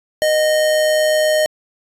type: tone with amplitude modulation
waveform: square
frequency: 617 Hz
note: D#5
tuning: 15 cents flat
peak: -12 dBFS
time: 0.22-1.46 s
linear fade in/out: 0 ms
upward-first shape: sine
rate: 128 Hz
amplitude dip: 30%
effects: resampled to 32000 Hz